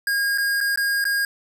square tone with dropouts, 1626 Hz, G#6, 37 cents flat, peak -20 dBFS, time 0.07-1.25 s, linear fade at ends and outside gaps 2 ms, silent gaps 0.377-0.382 / 0.605-0.61 / 0.759-0.774 / 1.042-1.052 s, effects none

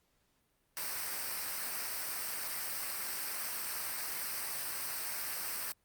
white noise with comb filter, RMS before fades -38 dBFS, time 0.77-5.72 s, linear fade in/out 0 ms, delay 0.29 ms, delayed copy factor -0.55, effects pink hiss -75 dBFS RMS until 5.84 s + Opus 48 kbps

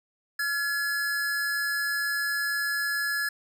square tone pair together, 1388 / 1695.8 Hz, F6 / G#6, -11 / +36 cents, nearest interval minor third, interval 347 cents, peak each -36 / -27 dBFS, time 0.39-3.29 s, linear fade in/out 5 ms, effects none

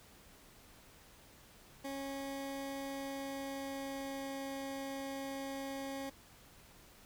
20% pulse tone with pitch glide, 274.4 to 272.5 Hz, C#4 to C#4, -17 to -29 cents, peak -35 dBFS, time 1.84-6.1 s, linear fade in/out 10 ms, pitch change -12 cents, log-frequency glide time 2.76-4.5 s, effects pink hiss -60 dBFS RMS until 7.05 s

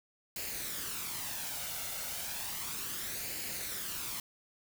white noise with flanger, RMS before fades -39 dBFS, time 0.36-4.2 s, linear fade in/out 2 ms, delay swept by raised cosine 0.42 to 1.42 ms, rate 0.33 Hz, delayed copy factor +0.5, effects none

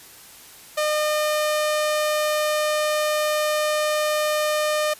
sawtooth tone, 607 Hz, D#5, 43 cents flat, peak -16 dBFS, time 0.77-4.94 s, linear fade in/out 10 ms, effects white hiss -45 dBFS RMS until 4.99 s + resampled to 32000 Hz

